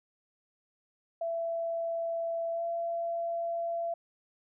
sine tone with pitch glide, 668 to 676.9 Hz, E5 to E5, +23 to +46 cents, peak -30 dBFS, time 1.21-3.94 s, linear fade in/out 5 ms, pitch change +23 cents, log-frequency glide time 2.52-2.64 s, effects none

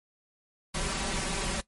pink noise with comb filter, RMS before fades -31 dBFS, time 0.74-1.61 s, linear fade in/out 10 ms, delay 5.2 ms, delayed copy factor +0.85, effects noise-tail reverb RT60 0.1 s tail -17 dB re dry + MP3 48 kbps

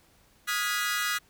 sawtooth chord, F half-diminished seventh, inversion third, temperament equal with one note detuned, 1244.5 / 1430.4 / 1661.2 / 1975.5 Hz, Eb6 / F6 / Ab6 / Cb7, 0 / +41 / 0 / 0 cents, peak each -29 dBFS, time 0.47-1.19 s, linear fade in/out 20 ms, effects pink hiss -62 dBFS RMS until 1.29 s

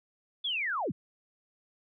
sine linear sweep, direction down, 3508 to 89.5 Hz, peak -29 dBFS, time 0.44-0.92 s, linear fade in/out 10 ms, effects none

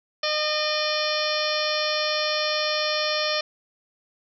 harmonic tone with a mistuned harmonic, 609 Hz, D#5, 37 cents flat, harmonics 1 / 2 / 3 / 4 / 5 / 6 / 7 / 8 / 9, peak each -27 / -31 / -32 / -32 / -33 / -33 / -31 / -33 / -31 dBFS, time 0.23-3.41 s, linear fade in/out 5 ms, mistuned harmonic 6, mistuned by -63 cents, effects none

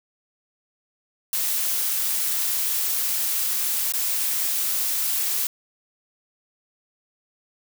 blue noise with dropouts, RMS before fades -24 dBFS, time 1.33-5.47 s, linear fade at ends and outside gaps 1 ms, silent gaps 3.922-3.937 s, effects none

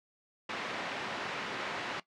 white band-pass noise, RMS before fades -38 dBFS, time 0.49-2 s, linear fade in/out 5 ms, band 180 to 2200 Hz, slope 12 dB/octave, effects noise-tail reverb RT60 0.1 s tail -17 dB re dry + low-pass 6000 Hz 12 dB/octave

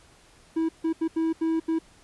triangle tone bursts at uneven times, 324.7 Hz, E4, 26 cents flat, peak -20 dBFS, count 6, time 0.56-0.69 / 0.84-0.93 / 1.01-1.08 / 1.16-1.33 / 1.41-1.6 / 1.68-1.79 s, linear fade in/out 10 ms, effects pink hiss -56 dBFS RMS until 2.03 s + resampled to 24000 Hz

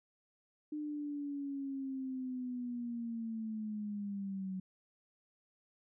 sine linear sweep, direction down, 302.4 to 186.3 Hz, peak -37 dBFS, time 0.72-4.6 s, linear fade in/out 5 ms, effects none

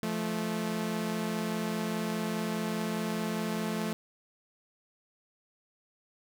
sawtooth tone pair together, 172.6 / 217.5 Hz, F3 / A3, -20 / -20 cents, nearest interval major third, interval 400 cents, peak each -31 / -28 dBFS, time 0.03-3.93 s, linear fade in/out 0 ms, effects none

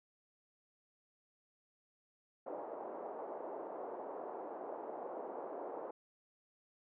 pink band-pass noise, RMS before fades -45 dBFS, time 2.46-5.91 s, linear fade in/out 5 ms, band 380 to 870 Hz, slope 24 dB/octave, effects none

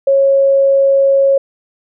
sine tone, 548 Hz, C#5, 20 cents flat, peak -7 dBFS, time 0.07-1.38 s, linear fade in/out 5 ms, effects none

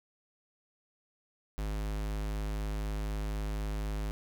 square tone, 52 Hz, G#1, 3 cents sharp, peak -33 dBFS, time 1.58-4.11 s, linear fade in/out 0 ms, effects none

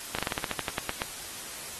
slowing click train, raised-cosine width 0.3 ms, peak -12 dBFS, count 13, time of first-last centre 0.15-1.019 s, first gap 36 ms, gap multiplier 1.12, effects white hiss -40 dBFS RMS until 1.79 s + AAC 32 kbps

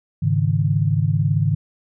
sine chord, Ab suspended fourth, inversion none, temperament equal with one note detuned, 103.83 / 138.59 / 156.83 Hz, Ab2 / Db3 / Eb3, 0 / 0 / +14 cents, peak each -20 dBFS, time 0.22-1.55 s, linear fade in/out 10 ms, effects none

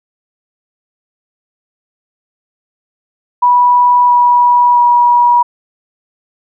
sine tone with pitch steps, 979 / 971.7 / 964.4 Hz, B5 / B5 / B5, -15 / -28 / -41 cents, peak -5 dBFS, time 3.42-5.43 s, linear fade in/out 10 ms, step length 670 ms, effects none

